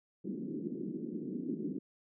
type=band-pass noise; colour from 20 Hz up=white; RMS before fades=-39 dBFS; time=0.24-1.79 s; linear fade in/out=10 ms; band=170 to 360 Hz; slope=48 dB/octave; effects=none